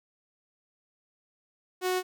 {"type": "tone", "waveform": "sawtooth", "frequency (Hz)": 367.7, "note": "F#4", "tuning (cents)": -11, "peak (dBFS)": -22, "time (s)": [1.81, 2.03], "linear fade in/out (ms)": 50, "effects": []}